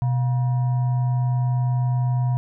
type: tone with frequency modulation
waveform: sine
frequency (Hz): 125.9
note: B2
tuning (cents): +34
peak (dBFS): -18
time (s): 0.02-2.37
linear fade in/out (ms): 0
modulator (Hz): 832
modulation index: 0.23
effects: none